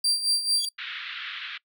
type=tone with tremolo; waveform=35% pulse; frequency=4713 Hz; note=D8; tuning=5 cents sharp; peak=-18 dBFS; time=0.04-0.69 s; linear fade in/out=5 ms; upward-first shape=sine; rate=4.5 Hz; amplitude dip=70%
type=tone with exponential growth; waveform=sawtooth; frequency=3358 Hz; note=G#7; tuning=18 cents sharp; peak=-21 dBFS; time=0.54-0.65 s; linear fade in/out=1 ms; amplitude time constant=22 ms
type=band-pass noise; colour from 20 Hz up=white; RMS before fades=-36 dBFS; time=0.78-1.58 s; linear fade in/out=10 ms; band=1300 to 3700 Hz; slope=48 dB/octave
effects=noise-tail reverb RT60 0.1 s tail -23 dB re dry